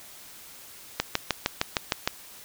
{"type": "click train", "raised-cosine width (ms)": 0.2, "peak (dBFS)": -5, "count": 8, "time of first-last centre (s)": [1, 2.075], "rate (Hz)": 6.51, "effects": ["white hiss -47 dBFS RMS until 2.44 s"]}